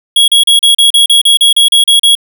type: tone bursts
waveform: square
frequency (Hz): 3322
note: G#7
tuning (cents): 0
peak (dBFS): -4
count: 13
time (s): 0.16-2.152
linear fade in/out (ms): 5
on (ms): 120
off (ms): 36
effects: none